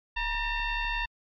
sine tone with frequency modulation, 880 Hz, A5, in tune, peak -27 dBFS, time 0.16-1.06 s, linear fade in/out 10 ms, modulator 916 Hz, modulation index 2.6, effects MP3 64 kbps

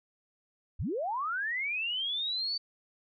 sine linear sweep, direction up, 40.42 to 4590 Hz, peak -30 dBFS, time 0.79-2.58 s, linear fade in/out 10 ms, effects none

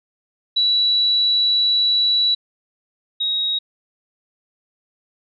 sine tone pair in turn, 3931 / 3789 Hz, B7 / A#7, -9 / +27 cents, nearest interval minor second, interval 64 cents, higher first, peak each -14 / -18 dBFS, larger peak first, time 0.56-2.35 / 3.2-3.59 s, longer first, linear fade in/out 10 ms, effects none

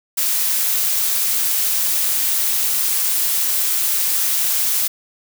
blue noise with amplitude modulation, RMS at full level -17 dBFS, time 0.17-4.88 s, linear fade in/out 10 ms, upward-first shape sine, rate 199 Hz, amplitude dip 30%, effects none

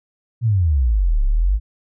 sine exponential two-way sweep, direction down then up, 123.47 to 33.09 to 54.9 Hz, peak -13 dBFS, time 0.41-1.6 s, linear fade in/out 50 ms, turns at 1.24 s, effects none

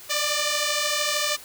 5% pulse beating tone pair, 587.3 / 600.3 Hz, D5 / D5, 0 / +38 cents, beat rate 13 Hz, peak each -14 dBFS, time 0.09-1.37 s, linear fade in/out 20 ms, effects white hiss -44 dBFS RMS until 1.44 s

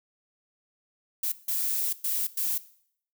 violet noise bursts at uneven times, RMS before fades -28 dBFS, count 4, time 1.23-1.32 / 1.48-1.93 / 2.04-2.27 / 2.37-2.58 s, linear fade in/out 5 ms, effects noise-tail reverb RT60 0.6 s tail -17 dB re dry

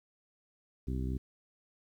harmonic tone, 64.2 Hz, C2, 32 cents flat, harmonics 1 / 2 / 3 / 4 / 5 / 6, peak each -34 / -38 / -42 / -41 / -46 / -47 dBFS, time 0.87-1.18 s, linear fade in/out 10 ms, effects 11-bit

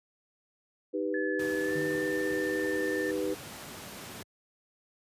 sine chord, Eb augmented, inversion none, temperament equal, 311.1 / 392 / 493.9 Hz, Eb4 / G4 / B4, 0 / 0 / 0 cents, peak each -33 dBFS, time 0.93-3.35 s, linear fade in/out 20 ms
sine tone with pitch glide, 1722 to 1786.8 Hz, A6 to A6, -38 to +26 cents, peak -34 dBFS, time 1.14-3.11 s, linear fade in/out 2 ms, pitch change +64 cents, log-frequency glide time 1.61-1.8 s
pink noise, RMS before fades -43 dBFS, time 1.39-4.23 s, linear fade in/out 5 ms
triangle tone with exponential decay, 152.7 Hz, D#3, 32 cents flat, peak -33 dBFS, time 1.75-2.72 s, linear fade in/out 5 ms, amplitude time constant 210 ms
effects high-pass 100 Hz 12 dB/octave + resampled to 32000 Hz

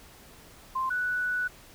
sine tone pair in turn, 1046.5 / 1480 Hz, C6 / F#6, 0 / 0 cents, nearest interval tritone, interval 600 cents, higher second, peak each -26 dBFS, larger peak neither, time 0.75-0.9 / 0.9-1.48 s, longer second, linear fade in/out 10 ms, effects pink hiss -52 dBFS RMS until 1.74 s

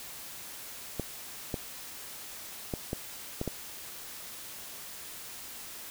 clicks, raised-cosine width 2 ms, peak -18 dBFS, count 6, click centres 0.997 / 1.542 / 2.738 / 2.931 / 3.414 / 3.477 s, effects white hiss -44 dBFS RMS until 5.9 s

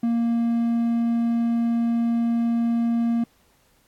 triangle tone, 233.1 Hz, A#3, in tune, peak -17 dBFS, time 0.03-3.24 s, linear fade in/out 5 ms, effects pink hiss -62 dBFS RMS until 3.87 s + AAC 64 kbps

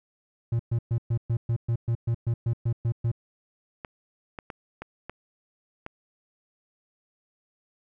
triangle tone bursts, 116.54 Hz, A#2, in tune, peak -20 dBFS, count 14, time 0.52-3.116 s, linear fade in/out 5 ms, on 74 ms, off 120 ms
clicks, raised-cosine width 0.5 ms, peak -21 dBFS, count 6, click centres 3.848 / 4.388 / 4.502 / 4.82 / 5.096 / 5.864 s
effects none

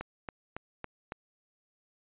click train, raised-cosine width 0.5 ms, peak -22 dBFS, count 5, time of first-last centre 0.01-1.121 s, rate 3.6 Hz, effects resampled to 8000 Hz

